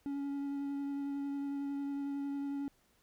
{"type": "tone with vibrato", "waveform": "triangle", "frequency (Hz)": 280.7, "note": "C#4", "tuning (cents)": 22, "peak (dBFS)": -33, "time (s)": [0.06, 2.68], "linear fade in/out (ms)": 0, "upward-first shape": "triangle", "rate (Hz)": 11, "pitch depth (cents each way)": 14, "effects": ["pink hiss -71 dBFS RMS until 3.02 s"]}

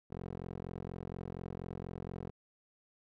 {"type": "tone with band-pass filter", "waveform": "15% pulse", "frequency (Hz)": 44.2, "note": "F1", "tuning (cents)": 22, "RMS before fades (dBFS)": -43, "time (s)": [0.1, 2.31], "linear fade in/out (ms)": 20, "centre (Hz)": 310, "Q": 0.79, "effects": []}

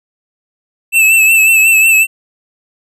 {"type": "tone with vibrato", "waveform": "square", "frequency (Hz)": 2637, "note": "E7", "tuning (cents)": 0, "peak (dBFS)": -6, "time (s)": [0.92, 2.07], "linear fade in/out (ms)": 50, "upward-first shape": "sine", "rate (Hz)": 5.5, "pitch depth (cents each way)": 41, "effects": []}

